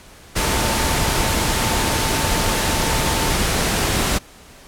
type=tone in noise; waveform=sine; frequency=893 Hz; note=A5; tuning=25 cents sharp; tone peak=-28 dBFS; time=0.38-3.34 s; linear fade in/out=20 ms; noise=pink; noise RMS=-19 dBFS; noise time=0.35-4.19 s; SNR=-12 dB; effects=pink hiss -44 dBFS RMS until 4.67 s + low-pass 12000 Hz 12 dB/octave